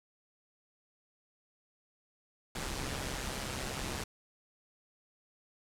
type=noise with amplitude modulation; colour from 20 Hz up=pink; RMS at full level=-35 dBFS; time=2.55-4.04 s; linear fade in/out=5 ms; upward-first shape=sine; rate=133 Hz; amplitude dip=60%; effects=low-pass 10000 Hz 12 dB/octave